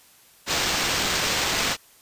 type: noise with sample-and-hold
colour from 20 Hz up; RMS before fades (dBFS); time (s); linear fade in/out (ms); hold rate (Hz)
blue; -24; 0.46-1.77; 50; 11025
effects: white hiss -54 dBFS RMS until 2.01 s + resampled to 32000 Hz